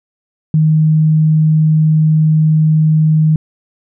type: tone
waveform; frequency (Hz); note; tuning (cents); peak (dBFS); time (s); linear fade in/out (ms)
sine; 156.1; D#3; +6; -7; 0.54-3.36; 2
effects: none